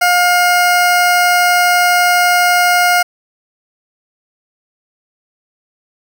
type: tone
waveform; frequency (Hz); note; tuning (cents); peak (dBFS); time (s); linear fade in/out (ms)
20% pulse; 712; F5; +33; -4; 0.01-3.03; 10
effects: none